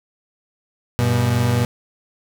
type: tone pair together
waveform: 35% pulse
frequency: 97.1 / 120.89 Hz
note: G2 / B2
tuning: -16 / -37 cents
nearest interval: major third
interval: 379 cents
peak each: -20 / -15 dBFS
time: 0.99-1.65 s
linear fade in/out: 0 ms
effects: none